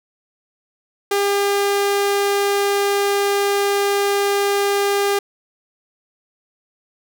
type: tone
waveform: sawtooth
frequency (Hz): 402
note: G4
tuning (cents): +44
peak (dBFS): -12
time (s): 1.11-5.19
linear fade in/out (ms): 5
effects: none